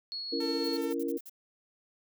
sine tone with tremolo, 4343 Hz, C#8, 36 cents flat, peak -34 dBFS, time 0.12-0.77 s, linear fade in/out 0 ms, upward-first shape triangle, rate 5.9 Hz, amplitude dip 25%
sine chord, A# diminished, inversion first, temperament just, 279.7 / 335.6 / 466.2 Hz, C#4 / E4 / A#4, +16 / +31 / 0 cents, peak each -34 dBFS, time 0.32-1.18 s, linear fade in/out 10 ms
sawtooth tone, 449.3 Hz, A4, 36 cents sharp, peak -35 dBFS, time 0.4-0.93 s, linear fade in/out 5 ms
violet noise bursts, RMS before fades -46 dBFS, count 8, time 0.64-1.296 s, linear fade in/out 5 ms, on 40 ms, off 48 ms
effects none

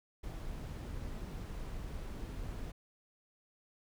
brown noise, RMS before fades -42 dBFS, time 0.23-2.72 s, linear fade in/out 10 ms, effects none

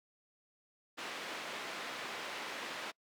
white band-pass noise, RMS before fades -43 dBFS, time 0.97-2.92 s, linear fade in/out 20 ms, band 270 to 2700 Hz, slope 12 dB/octave, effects noise-tail reverb RT60 0.1 s tail -26 dB re dry

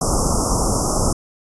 pink band-stop noise, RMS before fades -18 dBFS, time 0.01-1.13 s, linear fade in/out 5 ms, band 1300 to 5200 Hz, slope 96 dB/octave, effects resampled to 24000 Hz

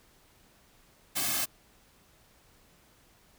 white noise with comb filter, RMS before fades -30 dBFS, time 1.15-1.46 s, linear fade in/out 20 ms, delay 2.1 ms, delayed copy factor -1, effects pink hiss -62 dBFS RMS until 3.38 s

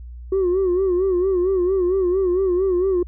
sine tone with vibrato, 370 Hz, F#4, in tune, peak -14 dBFS, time 0.32-3.03 s, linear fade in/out 5 ms, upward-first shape sine, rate 4.4 Hz, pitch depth 92 cents each way, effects tanh soft clip ceiling -14 dBFS + added 60 Hz sine -33 dBFS peak until 3.07 s

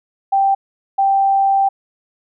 sine tone bursts at uneven times, 784 Hz, G5, in tune, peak -11 dBFS, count 2, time 0.32-0.55 / 0.98-1.69 s, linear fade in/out 10 ms, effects none

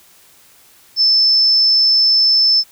sine tone, 5274 Hz, E8, in tune, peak -9 dBFS, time 0.96-2.64 s, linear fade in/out 50 ms, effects white hiss -48 dBFS RMS until 2.71 s

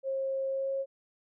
sine tone with pitch glide, 537 to 542.3 Hz, C5 to C#5, +45 to -38 cents, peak -29 dBFS, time 0.03-0.86 s, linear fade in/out 50 ms, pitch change +17 cents, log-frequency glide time 0.48-0.71 s, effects none

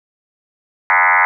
sine tone with frequency modulation, 1480 Hz, F#6, in tune, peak -9 dBFS, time 0.9-1.25 s, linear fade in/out 0 ms, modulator 90.3 Hz, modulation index 7.4, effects none

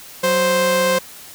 sawtooth tone pair together, 186.41 / 523.3 Hz, F#3 / C5, +13 / 0 cents, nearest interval octave + tritone, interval 1787 cents, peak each -20 / -11 dBFS, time 0.23-0.99 s, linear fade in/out 10 ms, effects white hiss -39 dBFS RMS until 1.34 s

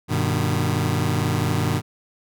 sawtooth chord, G augmented, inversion none, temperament just, 98 / 122.5 / 153.12 Hz, G2 / B2 / D#3, 0 / -14 / -27 cents, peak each -20 dBFS, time 0.08-1.82 s, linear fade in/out 50 ms, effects none

